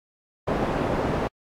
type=low-pass noise; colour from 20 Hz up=white; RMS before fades=-25 dBFS; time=0.47-1.28 s; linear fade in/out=10 ms; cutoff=660 Hz; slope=12 dB/octave; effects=AAC 64 kbps